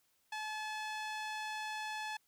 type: tone with band-pass filter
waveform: sawtooth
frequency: 860 Hz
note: A5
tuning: 40 cents flat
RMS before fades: -41 dBFS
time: 0.32-2.17 s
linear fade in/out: 5 ms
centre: 2200 Hz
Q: 0.53
effects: white hiss -75 dBFS RMS until 2.27 s